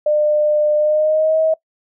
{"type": "tone with pitch glide", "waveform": "sine", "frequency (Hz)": [601, 636.7], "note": ["D5", "D#5"], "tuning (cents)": [40, 40], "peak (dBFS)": -12, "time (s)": [0.06, 1.54], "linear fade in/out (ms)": 5, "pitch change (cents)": 100, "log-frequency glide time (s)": [0.78, 1.39], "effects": ["noise-tail reverb RT60 0.1 s tail -21 dB re dry"]}